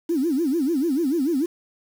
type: tone with vibrato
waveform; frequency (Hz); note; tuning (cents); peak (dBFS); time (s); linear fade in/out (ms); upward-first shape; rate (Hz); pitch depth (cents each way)
triangle; 298.8; D4; +30; -15; 0.09-1.46; 10; sine; 6.8; 270
effects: tanh soft clip ceiling -17 dBFS + 7-bit